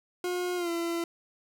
40% pulse tone with pitch glide, 358.4 to 338.3 Hz, F4 to E4, +45 to +45 cents, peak -28 dBFS, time 0.24-1.04 s, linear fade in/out 2 ms, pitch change -100 cents, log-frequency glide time 0.56-0.7 s, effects none

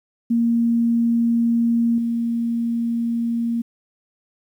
sine tone with level steps, 233.1 Hz, A#3, in tune, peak -15 / -19 dBFS, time 0.3-3.62 s, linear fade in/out 10 ms, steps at 1.98 s, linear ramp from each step 2 ms, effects 9-bit

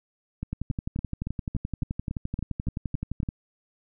two click trains, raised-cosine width 5 ms, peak -17 / -18 dBFS, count 33 / 11, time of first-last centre 0.53-3.289 / 0.43-3.231 s, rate 11.6 / 3.57 Hz, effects none

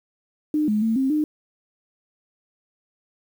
sine tone with pitch steps, 303.1 / 211.9 / 224.1 / 266 / 303.6 Hz, D#4 / G#3 / A3 / C4 / D#4, -45 / +35 / +32 / +29 / -42 cents, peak -18 dBFS, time 0.54-1.24 s, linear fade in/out 2 ms, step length 140 ms, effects 8-bit

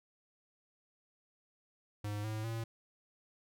square tone with pitch steps, 103.83 / 108.74 / 113.88 Hz, G#2 / A2 / A#2, 0 / -20 / -40 cents, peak -37 dBFS, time 2.04-2.64 s, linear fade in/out 5 ms, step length 200 ms, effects none

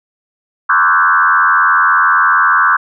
sine tone with frequency modulation, 1318.5 Hz, E6, in tune, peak -7 dBFS, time 0.69-2.77 s, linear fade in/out 10 ms, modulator 85.4 Hz, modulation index 3.3, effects none

